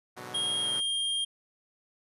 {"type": "chord", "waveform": "5% pulse", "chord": "G# half-diminished seventh", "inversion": "none", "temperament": "equal", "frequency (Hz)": [103.83, 123.47, 146.83, 185], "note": ["G#2", "B2", "D3", "F#3"], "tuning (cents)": [0, 0, 0, 0], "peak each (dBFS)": [-38, -33, -36, -35], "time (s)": [0.16, 0.81], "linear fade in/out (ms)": 20}
{"type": "tone with pitch glide", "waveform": "square", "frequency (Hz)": [3250, 3213], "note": ["G#7", "G7"], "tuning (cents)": [-38, 42], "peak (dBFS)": -28, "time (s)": [0.34, 1.25], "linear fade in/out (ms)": 10, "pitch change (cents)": -20, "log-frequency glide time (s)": [0.62, 0.7]}
{"effects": ["resampled to 32000 Hz"]}